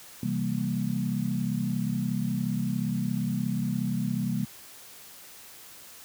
sine chord, C dominant seventh, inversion none, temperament equal, 130.81 / 164.81 / 196 / 233.1 Hz, C3 / E3 / G3 / Bb3, 0 / 0 / 0 / 0 cents, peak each -32 / -33 / -30 / -31 dBFS, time 0.23-4.45 s, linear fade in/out 2 ms, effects white hiss -48 dBFS RMS until 6.04 s + high-pass 60 Hz 12 dB/octave

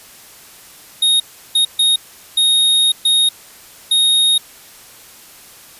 square tone bursts at uneven times, 3729 Hz, A#7, in tune, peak -11 dBFS, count 6, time 1.02-1.2 / 1.55-1.65 / 1.79-1.96 / 2.37-2.92 / 3.05-3.29 / 3.91-4.38 s, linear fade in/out 5 ms, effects white hiss -41 dBFS RMS until 5.79 s + resampled to 32000 Hz

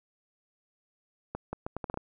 accelerating click train, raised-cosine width 1 ms, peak -20 dBFS, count 8, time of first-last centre 1.35-1.974 s, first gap 180 ms, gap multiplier 0.75, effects none

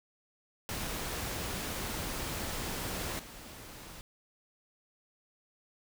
pink noise with level steps, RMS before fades -37 / -48 dBFS, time 0.69-4.01 s, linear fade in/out 0 ms, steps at 3.19 s, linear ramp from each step 5 ms, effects none

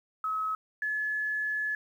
sine tone pair in turn, 1283 / 1712.6 Hz, E6 / A6, -47 / -47 cents, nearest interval perfect fourth, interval 500 cents, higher second, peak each -28 dBFS, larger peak neither, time 0.24-0.55 / 0.82-1.75 s, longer second, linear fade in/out 2 ms, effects 10-bit

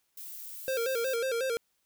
violet noise, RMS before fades -43 dBFS, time 0.17-1.16 s, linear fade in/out 5 ms
square tone with vibrato, 494.5 Hz, B4, 2 cents sharp, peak -29 dBFS, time 0.68-1.57 s, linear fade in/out 0 ms, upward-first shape square, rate 5.5 Hz, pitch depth 110 cents each way
effects white hiss -75 dBFS RMS until 1.85 s

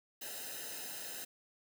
white noise with comb filter, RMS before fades -44 dBFS, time 0.21-1.25 s, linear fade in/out 10 ms, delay 0.88 ms, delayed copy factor -0.8, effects none

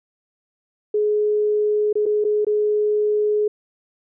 sine tone with dropouts, 420.9 Hz, G#4, 23 cents sharp, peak -16 dBFS, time 0.94-3.48 s, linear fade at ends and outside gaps 5 ms, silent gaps 1.929-1.954 / 2.057-2.062 / 2.242-2.248 / 2.448-2.467 s, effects none

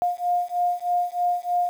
sine beating tone pair, 707 / 710.2 Hz, F5 / F5, +21 / +29 cents, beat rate 3.2 Hz, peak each -24 dBFS, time 0.02-1.69 s, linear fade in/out 0 ms, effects 8-bit

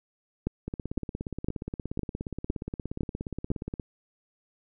two click trains, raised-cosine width 3 ms, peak -14 / -20 dBFS, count 7 / 54, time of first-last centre 0.47-3.516 / 0.68-3.798 s, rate 1.97 / 17 Hz, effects none

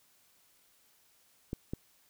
clicks, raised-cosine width 3 ms, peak -22 dBFS, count 2, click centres 1.531 / 1.735 s, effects white hiss -67 dBFS RMS until 2.09 s

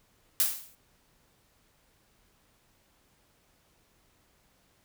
blue noise with exponential decay, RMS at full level -22 dBFS, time 0.4-0.75 s, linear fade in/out 0 ms, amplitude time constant 76 ms, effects pink hiss -67 dBFS RMS until 4.84 s

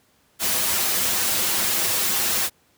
white noise with comb filter, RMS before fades -22 dBFS, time 0.39-2.5 s, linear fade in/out 50 ms, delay 6.9 ms, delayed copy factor -0.95, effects pink hiss -61 dBFS RMS until 2.77 s + high-pass 80 Hz 12 dB/octave

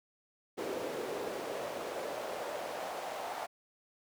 brown noise with high-pass filter sweep, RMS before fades -39 dBFS, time 0.57-3.47 s, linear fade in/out 20 ms, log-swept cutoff 410 to 720 Hz, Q 2.6, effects none

